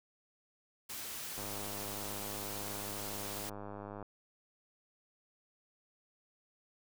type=noise; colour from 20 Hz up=white; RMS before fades=-43 dBFS; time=0.89-3.5 s; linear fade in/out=10 ms
type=click train; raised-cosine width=1 ms; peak=-31 dBFS; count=271; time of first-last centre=1.38-4.027 s; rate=102 Hz
effects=none